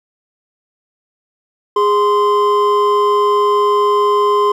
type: tone pair together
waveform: triangle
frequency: 412.3 / 1038.9 Hz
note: G#4 / C6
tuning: -13 / -13 cents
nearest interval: octave + major third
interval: 1600 cents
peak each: -11 dBFS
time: 1.76-4.52 s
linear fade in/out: 5 ms
effects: none